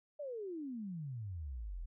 sine exponential sweep, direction down, 609 to 37.74 Hz, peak -40 dBFS, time 0.19-1.86 s, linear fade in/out 10 ms, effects none

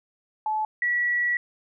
sine tone pair in turn, 863 / 1937.4 Hz, A5 / B6, -34 / -34 cents, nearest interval octave + major second, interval 1400 cents, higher second, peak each -23 / -21 dBFS, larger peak second, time 0.46-0.65 / 0.82-1.37 s, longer second, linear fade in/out 2 ms, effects none

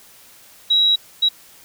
sine tone bursts at uneven times, 3867 Hz, B7, 37 cents flat, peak -12 dBFS, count 2, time 0.7-0.96 / 1.22-1.29 s, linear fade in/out 10 ms, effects white hiss -47 dBFS RMS until 1.64 s

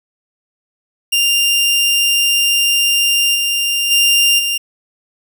sawtooth tone with level steps, 2794 Hz, F7, in tune, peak -8 / -11 / -6 / -12 dBFS, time 1.12-4.58 s, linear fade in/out 10 ms, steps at 3.34 / 3.9 / 4.38 s, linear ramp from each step 20 ms, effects none

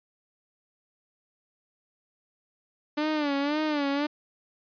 sawtooth tone with vibrato, 293.7 Hz, D4, in tune, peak -21 dBFS, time 2.97-4.07 s, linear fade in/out 10 ms, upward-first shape sine, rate 1.9 Hz, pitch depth 95 cents each way, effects resampled to 11025 Hz

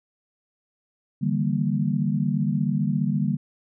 sine chord, E half-diminished seventh, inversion third, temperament equal with one note detuned, 146.83 / 161.7 / 196 / 233.1 Hz, D3 / E3 / G3 / Bb3, 0 / -33 / 0 / 0 cents, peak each -25 / -29 / -25 / -27 dBFS, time 1.21-3.37 s, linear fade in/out 20 ms, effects none

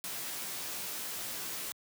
white noise with comb filter, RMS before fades -39 dBFS, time 0.04-1.72 s, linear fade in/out 0 ms, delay 17 ms, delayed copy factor +0.8, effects high-pass 100 Hz 12 dB/octave

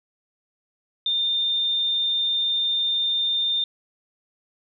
sine tone, 3613 Hz, A7, 45 cents sharp, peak -20 dBFS, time 1.06-3.64 s, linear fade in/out 2 ms, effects none

